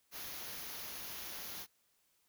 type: band-stop noise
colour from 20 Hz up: white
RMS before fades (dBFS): -45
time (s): 0.11-1.67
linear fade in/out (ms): 50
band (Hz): 6800 to 10000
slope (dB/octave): 96
effects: white hiss -75 dBFS RMS until 2.28 s